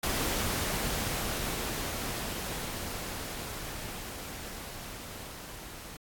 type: noise with level ramp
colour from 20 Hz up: pink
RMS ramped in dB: -30 to -45 dBFS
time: 0.03-5.97 s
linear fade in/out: 5 ms
effects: AAC 64 kbps